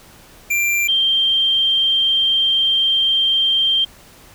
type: tone pair in turn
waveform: square / sine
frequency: 2369 / 3162 Hz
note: D7 / G7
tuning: +14 / +14 cents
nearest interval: perfect fourth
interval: 500 cents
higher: second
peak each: -16 / -13 dBFS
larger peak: second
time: 0.5-0.88 / 0.88-3.85 s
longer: second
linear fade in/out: 10 ms
effects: pink hiss -45 dBFS RMS until 4.34 s